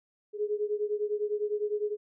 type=beating tone pair; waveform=sine; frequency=415.3 / 425.2 Hz; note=G#4 / G#4; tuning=0 / +41 cents; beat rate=9.9 Hz; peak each=-30 / -32 dBFS; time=0.33-1.97 s; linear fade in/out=50 ms; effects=none